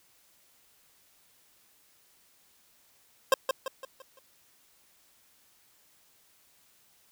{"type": "tone with echo", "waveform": "25% pulse", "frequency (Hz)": 530, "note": "C5", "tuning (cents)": 22, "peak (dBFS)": -14, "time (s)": [3.32, 3.34], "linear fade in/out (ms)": 2, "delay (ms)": 170, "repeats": 5, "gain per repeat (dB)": -7, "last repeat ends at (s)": 4.19, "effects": ["white hiss -64 dBFS RMS until 7.11 s"]}